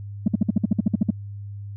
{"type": "tone bursts", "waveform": "sine", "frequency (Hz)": 207.7, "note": "G#3", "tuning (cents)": 0, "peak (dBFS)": -12, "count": 12, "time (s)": [0.26, 1.105], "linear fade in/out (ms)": 5, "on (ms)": 20, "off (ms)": 55, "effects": ["tanh soft clip ceiling -11 dBFS", "added 101 Hz sine -32 dBFS peak until 1.76 s"]}